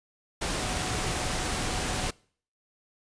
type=tone in noise; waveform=sine; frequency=740 Hz; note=F#5; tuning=in tune; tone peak=-40 dBFS; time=0.59-2.08 s; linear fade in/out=10 ms; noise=pink; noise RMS=-30 dBFS; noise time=0.41-2.11 s; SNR=-13 dB; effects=noise-tail reverb RT60 0.5 s tail -24 dB re dry + resampled to 22050 Hz